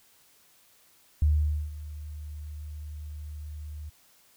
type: tone with ADSR envelope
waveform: sine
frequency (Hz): 75.3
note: D2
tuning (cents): +44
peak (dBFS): -18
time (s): 1.22-3.9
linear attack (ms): 3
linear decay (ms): 480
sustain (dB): -18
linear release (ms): 14
effects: white hiss -61 dBFS RMS until 4.36 s